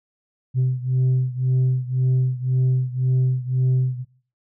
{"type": "beating tone pair", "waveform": "sine", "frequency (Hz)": [127.9, 129.8], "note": ["C3", "C3"], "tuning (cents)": [-39, -13], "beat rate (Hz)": 1.9, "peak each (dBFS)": [-18, -20], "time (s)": [0.54, 4.05], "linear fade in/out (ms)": 50, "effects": ["noise-tail reverb RT60 0.4 s tail -17 dB re dry", "tanh soft clip ceiling -14 dBFS"]}